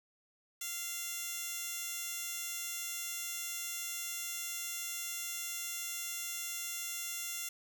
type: tone with high-pass filter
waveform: 15% pulse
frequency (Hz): 691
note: F5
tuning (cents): -19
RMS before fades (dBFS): -40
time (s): 0.61-7.49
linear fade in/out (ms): 5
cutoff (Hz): 4800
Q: 0.65
effects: none